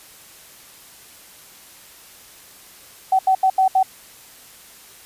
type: tone bursts at uneven times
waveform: sine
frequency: 760 Hz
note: F#5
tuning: 46 cents sharp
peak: -12 dBFS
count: 5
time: 3.12-3.19 / 3.27-3.35 / 3.43-3.5 / 3.58-3.68 / 3.75-3.83 s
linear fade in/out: 5 ms
effects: white hiss -45 dBFS RMS until 5.05 s + resampled to 32000 Hz